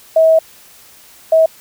sine tone bursts at uneven times, 644 Hz, E5, 41 cents flat, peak -6 dBFS, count 2, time 0.16-0.39 / 1.32-1.46 s, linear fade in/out 5 ms, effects white hiss -43 dBFS RMS until 1.6 s

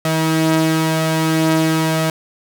sawtooth tone pair together, 159.49 / 320 Hz, D#3 / D#4, +43 / +49 cents, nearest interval octave, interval 1206 cents, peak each -13 dBFS, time 0.05-2.1 s, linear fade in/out 2 ms, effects none

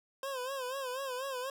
25% pulse tone with vibrato, 523.3 Hz, C5, in tune, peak -32 dBFS, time 0.23-1.5 s, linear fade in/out 2 ms, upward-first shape sine, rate 4.1 Hz, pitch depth 98 cents each way, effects none

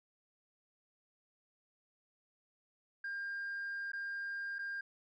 sine tone with dropouts, 1603 Hz, G6, 38 cents sharp, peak -36 dBFS, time 3.04-4.81 s, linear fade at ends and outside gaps 5 ms, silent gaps 3.919-3.932 / 4.585-4.59 s, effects tanh soft clip ceiling -36 dBFS

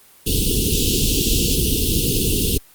pink band-stop noise, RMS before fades -18 dBFS, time 0.26-2.58 s, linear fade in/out 10 ms, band 470 to 2700 Hz, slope 96 dB/octave, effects white hiss -49 dBFS RMS until 2.74 s + Opus 32 kbps

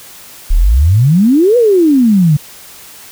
sine exponential two-way sweep, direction up then down, 32.7 to 501 to 141.7 Hz, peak -5 dBFS, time 0.5-2.37 s, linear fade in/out 10 ms, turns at 1.57 s, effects white hiss -35 dBFS RMS until 3.11 s

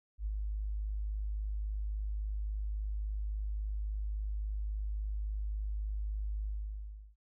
sine tone with ADSR envelope, 51.8 Hz, G#1, 4 cents flat, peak -31 dBFS, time 0.18-7.16 s, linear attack 79 ms, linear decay 29 ms, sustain -2 dB, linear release 710 ms, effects none

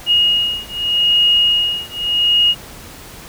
sine beating tone pair, 2870 / 2870.82 Hz, F7 / F7, +47 / +47 cents, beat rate 0.82 Hz, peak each -15 dBFS, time 0.06-2.55 s, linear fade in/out 50 ms, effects pink hiss -36 dBFS RMS until 3.28 s

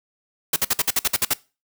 white noise bursts, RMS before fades -19 dBFS, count 10, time 0.53-1.336 s, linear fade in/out 5 ms, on 32 ms, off 54 ms, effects noise-tail reverb RT60 0.3 s tail -21 dB re dry

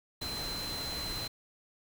sine tone in noise, 4080 Hz, C8, 44 cents flat, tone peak -37 dBFS, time 0.21-1.28 s, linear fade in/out 10 ms, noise pink, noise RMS -40 dBFS, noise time 0.21-1.28 s, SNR 0 dB, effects none

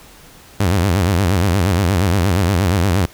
sawtooth tone with vibrato, 92.5 Hz, F#2, in tune, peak -9 dBFS, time 0.6-3.06 s, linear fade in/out 5 ms, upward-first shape sine, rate 8.5 Hz, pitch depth 190 cents each way, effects pink hiss -43 dBFS RMS until 3.13 s

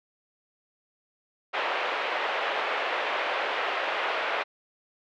pink band-pass noise, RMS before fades -29 dBFS, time 1.53-4.44 s, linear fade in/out 20 ms, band 500 to 3000 Hz, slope 24 dB/octave, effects none

